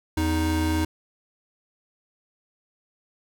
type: tone pair together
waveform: square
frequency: 83.03 / 312.5 Hz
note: E2 / D#4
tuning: +13 / +8 cents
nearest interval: octave + major seventh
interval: 2295 cents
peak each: -25 dBFS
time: 0.17-0.85 s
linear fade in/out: 5 ms
effects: none